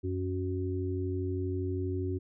harmonic tone, 92.5 Hz, F#2, in tune, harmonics 1 / 3 / 4, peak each -32 / -37 / -35 dBFS, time 0.03-2.19 s, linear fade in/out 20 ms, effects none

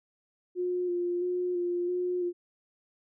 sine tone with vibrato, 355.4 Hz, F4, 30 cents sharp, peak -27 dBFS, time 0.55-2.33 s, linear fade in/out 50 ms, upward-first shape square, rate 1.5 Hz, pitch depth 19 cents each way, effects none

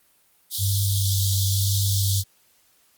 pink high-pass noise, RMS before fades -27 dBFS, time 0.5-2.24 s, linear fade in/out 50 ms, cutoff 3300 Hz, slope 96 dB/octave
sine tone with vibrato, 98 Hz, G2, in tune, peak -20 dBFS, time 0.58-2.24 s, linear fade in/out 50 ms, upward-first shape sine, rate 1 Hz, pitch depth 19 cents each way
effects white hiss -61 dBFS RMS until 2.97 s + Opus 32 kbps

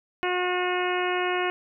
harmonic tone, 361.1 Hz, F#4, 42 cents flat, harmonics 1 / 2 / 3 / 4 / 5 / 6 / 7 / 8, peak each -27 / -30 / -32 / -33 / -34 / -35 / -35 / -36 dBFS, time 0.23-1.5 s, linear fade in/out 0 ms, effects none

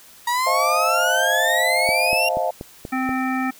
35% pulse exponential sweep, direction up, 947 to 2794 Hz, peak -17 dBFS, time 0.27-2.29 s, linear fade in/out 5 ms
sine chord, F dominant seventh, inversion second, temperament just, 523.8 / 628.6 / 698.5 / 873.1 Hz, C5 / Eb5 / F5 / A5, +2 / +18 / 0 / -14 cents, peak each -26 / -24 / -23 / -27 dBFS, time 0.46-2.51 s, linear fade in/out 10 ms
click train, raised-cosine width 2 ms, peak -17 dBFS, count 6, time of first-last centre 1.89-3.092 s, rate 4.16 Hz
harmonic tone, 260 Hz, C4, 11 cents flat, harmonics 1 / 3 / 5 / 7 / 9, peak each -22 / -27 / -29 / -30 / -32 dBFS, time 2.92-3.51 s, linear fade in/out 10 ms
effects white hiss -47 dBFS RMS until 3.59 s

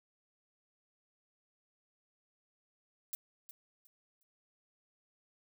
violet noise with echo, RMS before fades -39 dBFS, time 3.13-3.15 s, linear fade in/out 0 ms, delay 360 ms, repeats 3, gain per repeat -12 dB, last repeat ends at 4.23 s, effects none

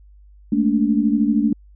sine tone cluster, 213.7 / 226.5 / 288.2 Hz, G#3 / A#3 / D4, +50 / -50 / -33 cents, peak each -19 dBFS, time 0.52-1.53 s, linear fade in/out 5 ms, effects added 50 Hz sine -44 dBFS peak until 1.75 s

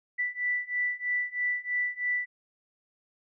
sine beating tone pair, 1972 / 1975.1 Hz, B6 / B6, -3 / 0 cents, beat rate 3.1 Hz, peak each -31 / -30 dBFS, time 0.18-2.26 s, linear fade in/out 20 ms, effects none

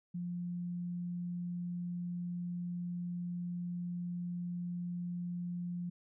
sine tone, 175.6 Hz, F3, 10 cents sharp, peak -36 dBFS, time 0.14-5.9 s, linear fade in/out 10 ms, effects none

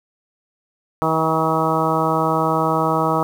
harmonic tone, 160 Hz, D#3, 49 cents sharp, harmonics 1 / 2 / 3 / 4 / 5 / 6 / 7 / 8, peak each -24 / -24 / -24 / -24 / -24 / -24 / -24 / -24 dBFS, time 1.02-3.23 s, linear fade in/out 0 ms, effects 7-bit

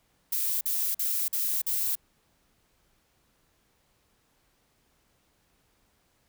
violet noise bursts, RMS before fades -28 dBFS, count 5, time 0.32-1.954 s, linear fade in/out 5 ms, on 290 ms, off 46 ms, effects pink hiss -69 dBFS RMS until 6.28 s

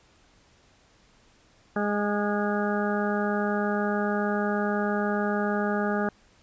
harmonic tone with a mistuned harmonic, 206.4 Hz, G#3, 10 cents flat, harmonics 1 / 2 / 3 / 4 / 6 / 7 / 8, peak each -27 / -30 / -32 / -33 / -35 / -35 / -36 dBFS, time 1.76-6.09 s, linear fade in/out 2 ms, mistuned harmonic 6, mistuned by -18 cents, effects pink hiss -60 dBFS RMS until 6.42 s + resampled to 16000 Hz

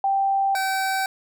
sine / 25% pulse tone pair in turn, 784 / 769.2 Hz, G5 / G5, 0 / -33 cents, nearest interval unison, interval 33 cents, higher first, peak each -18 dBFS, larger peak neither, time 0.04-0.55 / 0.55-1.06 s, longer neither, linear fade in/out 2 ms, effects none

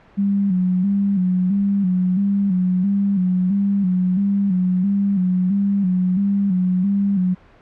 sine tone with vibrato, 190.9 Hz, G3, 46 cents flat, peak -15 dBFS, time 0.17-7.35 s, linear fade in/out 20 ms, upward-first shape square, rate 1.5 Hz, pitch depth 76 cents each way, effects pink hiss -49 dBFS RMS until 7.61 s + low-pass 2000 Hz 12 dB/octave

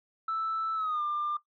sine tone with pitch glide, 1318.5 to 1195.2 Hz, E6 to D6, 0 to +30 cents, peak -27 dBFS, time 0.28-1.37 s, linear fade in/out 5 ms, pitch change -170 cents, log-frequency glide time 0.75-1.02 s, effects noise-tail reverb RT60 0.1 s tail -17 dB re dry + tanh soft clip ceiling -25 dBFS

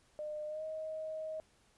sine tone with pitch glide, 605 to 629.2 Hz, D#5 to D#5, -49 to +19 cents, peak -38 dBFS, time 0.19-1.4 s, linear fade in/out 0 ms, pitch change +68 cents, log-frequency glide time 0.47-0.64 s, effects pink hiss -69 dBFS RMS until 1.77 s + resampled to 24000 Hz

